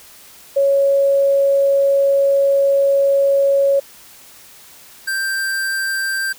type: tone pair in turn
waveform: sine / square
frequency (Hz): 554.4 / 1573.5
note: C#5 / G6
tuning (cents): 0 / +6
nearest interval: octave + tritone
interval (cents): 1806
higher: second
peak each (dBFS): -11 / -19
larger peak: first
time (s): 0.56-3.8 / 5.07-6.33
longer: first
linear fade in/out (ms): 10
effects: white hiss -43 dBFS RMS until 6.38 s